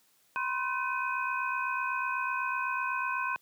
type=tone cluster; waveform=sine; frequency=987 / 1055 / 1522 / 2511 Hz; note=B5 / C6 / F#6 / D#7; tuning=-1 / +14 / +48 / +15 cents; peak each=-37 / -33 / -34 / -36 dBFS; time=0.36-3.36 s; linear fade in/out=0 ms; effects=white hiss -67 dBFS RMS until 3.41 s + high-pass 100 Hz 12 dB/octave